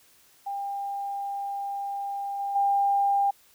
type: tone with level steps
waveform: sine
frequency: 799 Hz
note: G5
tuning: 33 cents sharp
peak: -29 / -27 / -20 dBFS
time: 0.46-3.31 s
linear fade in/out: 10 ms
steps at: 2.39 / 2.55 s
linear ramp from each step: 10 ms
effects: white hiss -59 dBFS RMS until 3.54 s